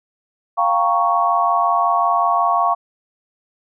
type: chord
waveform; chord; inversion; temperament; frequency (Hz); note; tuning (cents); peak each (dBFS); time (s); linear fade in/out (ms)
sine; G half-diminished seventh; third; equal; 698.5 / 784 / 932.3 / 1108.7; F5 / G5 / Bb5 / Db6; 0 / 0 / 0 / 0; -18 / -23 / -22 / -17; 0.57-2.75; 20
effects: none